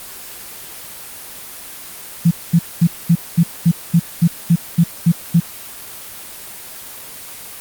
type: tone bursts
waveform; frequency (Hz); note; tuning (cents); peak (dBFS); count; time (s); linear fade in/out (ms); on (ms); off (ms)
sine; 168.8; E3; +41; -7; 12; 2.25-5.402; 10; 61; 220
effects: white hiss -33 dBFS RMS until 7.6 s + Opus 24 kbps